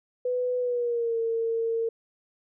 sine tone with pitch glide, 497.5 to 456.2 Hz, B4 to A#4, +13 to -37 cents, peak -24 dBFS, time 0.25-1.89 s, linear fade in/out 5 ms, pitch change -150 cents, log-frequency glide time 0.59-1.18 s, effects none

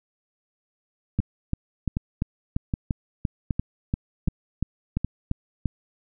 two click trains, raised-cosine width 5 ms, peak -11 / -12 dBFS, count 14 / 6, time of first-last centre 1.19-5.657 / 1.2-5.046 s, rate 2.91 / 1.3 Hz, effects none

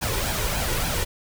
pink noise with flanger, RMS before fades -25 dBFS, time 0.01-1.05 s, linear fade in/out 20 ms, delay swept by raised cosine 1.2 to 2.16 ms, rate 3.5 Hz, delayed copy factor +0.55, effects none

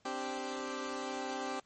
15% pulse chord, C suspended second, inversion none, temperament equal, 261.6 / 293.7 / 392 Hz, C4 / D4 / G4, 0 / 0 / 0 cents, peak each -34 / -37 / -34 dBFS, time 0.05-1.6 s, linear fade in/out 5 ms, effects pink hiss -70 dBFS RMS until 1.65 s + MP3 32 kbps

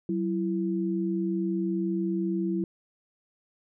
sine tone pair together, 188.32 / 333.9 Hz, F#3 / E4, +31 / +22 cents, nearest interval minor seventh, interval 991 cents, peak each -28 dBFS, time 0.09-2.64 s, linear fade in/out 2 ms, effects none

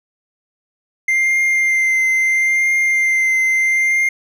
triangle tone with vibrato, 2093 Hz, C7, in tune, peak -11 dBFS, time 1.08-4.09 s, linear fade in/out 5 ms, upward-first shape triangle, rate 0.75 Hz, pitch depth 19 cents each way, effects none

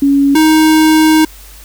sine / square tone pair in turn, 279.4 / 313.6 Hz, C#4 / D#4, +14 / +14 cents, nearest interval major second, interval 200 cents, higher second, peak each -6 dBFS, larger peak neither, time 0.02-0.35 / 0.35-1.25 s, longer second, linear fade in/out 5 ms, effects added 50 Hz sine -35 dBFS peak until 1.64 s + white hiss -38 dBFS RMS until 1.64 s

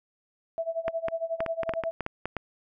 sine tone with tremolo, 659.3 Hz, E5, in tune, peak -25 dBFS, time 0.58-1.91 s, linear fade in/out 0 ms, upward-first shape sine, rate 11 Hz, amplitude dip 90%
clicks, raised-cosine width 0.5 ms, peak -15 dBFS, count 12, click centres 0.881 / 1.084 / 1.405 / 1.463 / 1.633 / 1.693 / 1.737 / 1.837 / 2.007 / 2.064 / 2.256 / 2.367 s
effects none

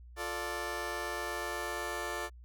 15% pulse chord, D minor, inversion first, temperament just, 352.4 / 440.5 / 587.3 Hz, F4 / A4 / D5, +16 / +2 / 0 cents, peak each -34 dBFS, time 0.16-2.3 s, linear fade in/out 50 ms, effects added 60 Hz sine -49 dBFS peak until 2.44 s

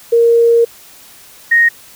sine tone pair in turn, 466.2 / 1864.8 Hz, A#4 / A#6, 0 / 0 cents, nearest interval 2 octaves, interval 2400 cents, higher second, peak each -6 dBFS, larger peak neither, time 0.12-0.65 / 1.51-1.69 s, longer first, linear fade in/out 10 ms, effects white hiss -40 dBFS RMS until 1.95 s

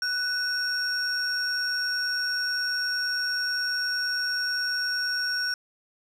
sine tone pair together, 1487 / 5542 Hz, F#6 / F8, +8 / -14 cents, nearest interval octave + major seventh, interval 2278 cents, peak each -26 dBFS, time 0.02-5.54 s, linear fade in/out 2 ms, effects tanh soft clip ceiling -21 dBFS

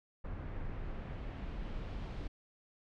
brown noise with low-pass filter sweep, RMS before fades -41 dBFS, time 0.24-2.28 s, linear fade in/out 10 ms, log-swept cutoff 1800 to 4100 Hz, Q 1.1, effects none

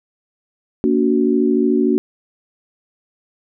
sine chord, Bb augmented, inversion none, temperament equal with one note detuned, 233.1 / 286.5 / 370 Hz, Bb3 / D4 / F#4, 0 / -43 / 0 cents, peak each -17 dBFS, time 0.84-1.98 s, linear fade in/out 0 ms, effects none

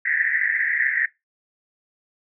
white band-pass noise, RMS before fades -22 dBFS, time 0.05-1.06 s, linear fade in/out 5 ms, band 1700 to 2000 Hz, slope 96 dB/octave, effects noise-tail reverb RT60 0.2 s tail -21 dB re dry

